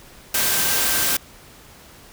sine tone in noise, 1567 Hz, G6, 1 cent flat, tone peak -31 dBFS, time 0.34-1.17 s, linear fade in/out 5 ms, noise white, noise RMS -20 dBFS, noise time 0.34-1.17 s, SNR -14 dB, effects pink hiss -46 dBFS RMS until 2.12 s

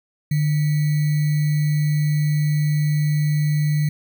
sine tone with sample-and-hold, 150 Hz, D3, 37 cents sharp, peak -16 dBFS, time 0.31-3.89 s, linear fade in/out 5 ms, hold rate 2100 Hz, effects none

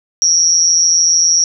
sine tone with amplitude modulation, 5670 Hz, F8, 25 cents sharp, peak -4 dBFS, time 0.22-1.44 s, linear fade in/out 0 ms, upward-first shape sine, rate 167 Hz, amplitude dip 100%, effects none

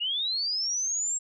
sine linear sweep, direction up, 2796 to 7640 Hz, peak -26 dBFS, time 0-1.19 s, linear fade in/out 20 ms, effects none

